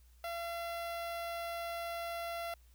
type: tone with notch filter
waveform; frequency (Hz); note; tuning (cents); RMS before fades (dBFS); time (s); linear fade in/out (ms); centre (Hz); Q
sawtooth; 681; F5; -44; -40; 0.24-2.54; 2; 7300; 1.2
effects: added 60 Hz sine -59 dBFS peak until 2.74 s + white hiss -71 dBFS RMS until 2.74 s